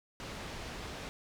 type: low-pass noise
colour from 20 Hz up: pink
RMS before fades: -43 dBFS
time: 0.2-1.09 s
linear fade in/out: 0 ms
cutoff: 5500 Hz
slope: 12 dB/octave
effects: none